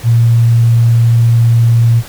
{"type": "tone", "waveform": "sine", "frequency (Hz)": 116.54, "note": "A#2", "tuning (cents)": 0, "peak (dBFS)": -5, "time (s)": [0.03, 2.03], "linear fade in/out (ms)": 50, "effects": ["pink hiss -32 dBFS RMS until 2.08 s"]}